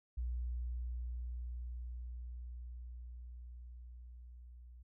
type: tone with level ramp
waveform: sine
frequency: 60.5 Hz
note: B1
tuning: 35 cents flat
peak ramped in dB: -35 to -52 dBFS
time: 0.17-4.83 s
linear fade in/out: 10 ms
effects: none